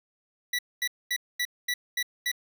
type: tone bursts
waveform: 25% pulse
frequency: 1957 Hz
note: B6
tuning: 16 cents flat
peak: -22 dBFS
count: 7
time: 0.53-2.316 s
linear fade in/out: 5 ms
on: 58 ms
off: 230 ms
effects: none